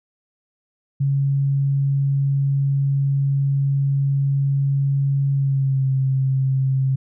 sine tone with pitch glide, 138.59 to 133.33 Hz, C#3 to C3, 0 to +33 cents, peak -16 dBFS, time 1-6.96 s, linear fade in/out 10 ms, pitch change -67 cents, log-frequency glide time 5.33-5.88 s, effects none

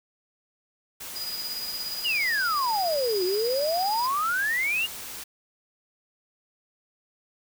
white noise, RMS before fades -38 dBFS, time 1-5.24 s, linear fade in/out 10 ms
square tone with tremolo, 4922 Hz, D#8, 20 cents flat, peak -30 dBFS, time 1.15-4.08 s, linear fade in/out 20 ms, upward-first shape sine, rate 17 Hz, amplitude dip 50%
sine exponential two-way sweep, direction down then up, 3000 to 354.9 to 2899 Hz, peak -23 dBFS, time 2.04-4.87 s, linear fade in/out 20 ms, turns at 3.24 s
effects none

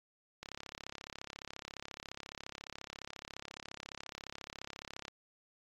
click train, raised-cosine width 0.2 ms, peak -26 dBFS, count 161, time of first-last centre 0.43-5.081 s, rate 34.4 Hz, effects AAC 32 kbps

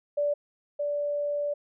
sine tone pair in turn, 582 / 582 Hz, D5 / D5, -16 / -16 cents, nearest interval unison, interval 0 cents, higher neither, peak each -23 / -26 dBFS, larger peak first, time 0.17-0.34 / 0.79-1.54 s, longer second, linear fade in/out 10 ms, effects none

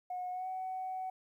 sine tone with pitch glide, 727 to 749.6 Hz, F#5 to F#5, -31 to +22 cents, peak -35 dBFS, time 0.1-1.1 s, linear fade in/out 5 ms, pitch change +53 cents, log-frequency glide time 0.31-0.47 s, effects tanh soft clip ceiling -32 dBFS + 12-bit

